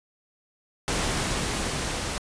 pink noise with level ramp, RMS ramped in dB -26 to -30 dBFS, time 0.88-2.18 s, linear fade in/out 0 ms, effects resampled to 22050 Hz

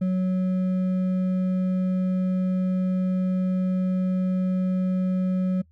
triangle tone with hard clipping, 185 Hz, F#3, in tune, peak -22 dBFS, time 0.01-5.62 s, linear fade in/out 10 ms, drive 8 dB, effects noise-tail reverb RT60 0.1 s tail -25 dB re dry + added 80 Hz sine -55 dBFS peak until 5.71 s

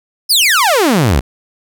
sawtooth exponential sweep, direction down, 5330 to 56.4 Hz, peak -5 dBFS, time 0.29-1.21 s, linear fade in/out 20 ms, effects none

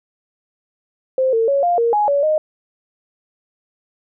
sine tone with pitch steps, 522 / 452.8 / 557 / 700 / 466.4 / 835 / 567 / 618 Hz, C5 / A4 / C#5 / F5 / A#4 / G#5 / C#5 / D#5, -4 / +50 / +8 / +4 / +1 / +9 / +39 / -12 cents, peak -13 dBFS, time 1.18-2.38 s, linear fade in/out 2 ms, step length 150 ms, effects none

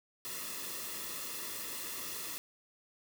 white noise with comb filter, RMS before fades -41 dBFS, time 0.25-2.38 s, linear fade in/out 0 ms, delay 1.3 ms, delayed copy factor -0.65, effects none

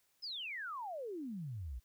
sine exponential sweep, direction down, 5270 to 54.7 Hz, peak -40 dBFS, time 0.22-1.8 s, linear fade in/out 20 ms, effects white hiss -75 dBFS RMS until 1.84 s

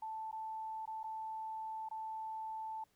sine tone with dropouts, 880 Hz, A5, in tune, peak -40 dBFS, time 0.02-2.84 s, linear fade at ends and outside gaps 5 ms, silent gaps 0.314-0.326 / 0.857-0.875 / 1.032-1.04 / 1.888-1.911 s, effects pink hiss -75 dBFS RMS until 2.95 s

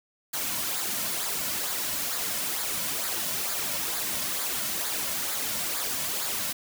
white noise with flanger, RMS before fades -30 dBFS, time 0.33-6.53 s, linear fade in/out 10 ms, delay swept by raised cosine 0.34 to 2.54 ms, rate 2.2 Hz, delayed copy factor -0.55, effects none

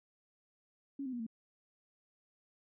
sine tone with pitch steps, 277.2 / 258.6 / 241.3 / 225.2 Hz, C#4 / C4 / B3 / A3, 0 / -20 / -40 / +40 cents, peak -37 dBFS, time 0.99-1.266 s, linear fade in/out 5 ms, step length 69 ms, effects none

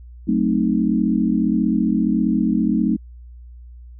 sine chord, F# diminished seventh, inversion none, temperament equal, 185 / 220 / 261.6 / 311.1 Hz, F#3 / A3 / C4 / Eb4, 0 / 0 / 0 / 0 cents, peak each -22 / -19 / -22 / -22 dBFS, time 0.27-2.97 s, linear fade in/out 20 ms, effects added 60 Hz sine -37 dBFS peak until 3.99 s

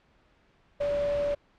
sine tone in noise, 577 Hz, D5, 31 cents flat, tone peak -25 dBFS, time 0.8-1.35 s, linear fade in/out 10 ms, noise pink, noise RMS -39 dBFS, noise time 0.8-1.35 s, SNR +11 dB, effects pink hiss -64 dBFS RMS until 1.58 s + low-pass 3000 Hz 12 dB/octave

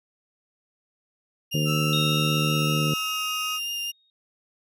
35% pulse tone with vibrato, 2808 Hz, F7, 9 cents sharp, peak -26 dBFS, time 1.51-3.92 s, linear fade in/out 20 ms, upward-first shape triangle, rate 5.1 Hz, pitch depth 10 cents each way
harmonic tone, 76 Hz, D#2, 40 cents flat, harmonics 2 / 3 / 4 / 5 / 6 / 7, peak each -23 / -32 / -32 / -37 / -36 / -36 dBFS, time 1.54-2.94 s, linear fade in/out 5 ms
30% pulse tone with pitch glide, 1318.5 to 1260.4 Hz, E6 to D#6, 0 to +22 cents, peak -27 dBFS, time 1.65-3.6 s, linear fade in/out 50 ms, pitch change -78 cents, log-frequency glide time 2.42-3.31 s
sine tone with exponential decay, 3729 Hz, A#7, in tune, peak -24 dBFS, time 1.93-4.1 s, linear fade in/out 1 ms, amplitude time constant 470 ms
effects none

